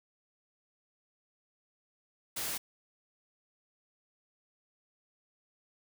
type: noise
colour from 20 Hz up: white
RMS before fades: -36 dBFS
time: 2.36-2.58 s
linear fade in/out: 10 ms
effects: none